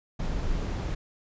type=noise; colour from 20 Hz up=brown; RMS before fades=-29 dBFS; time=0.19-0.95 s; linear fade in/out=10 ms; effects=resampled to 16000 Hz